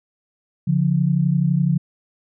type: tone pair together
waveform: sine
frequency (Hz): 142.7 / 174.61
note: D3 / F3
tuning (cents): -49 / 0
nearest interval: minor third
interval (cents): 349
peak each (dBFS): -18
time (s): 0.67-1.78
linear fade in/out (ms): 10
effects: none